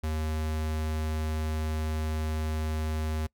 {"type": "tone", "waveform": "square", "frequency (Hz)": 78, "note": "D#2", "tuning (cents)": 5, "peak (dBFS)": -29, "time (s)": [0.03, 3.27], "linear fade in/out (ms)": 10, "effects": ["noise-tail reverb RT60 0.1 s tail -23 dB re dry"]}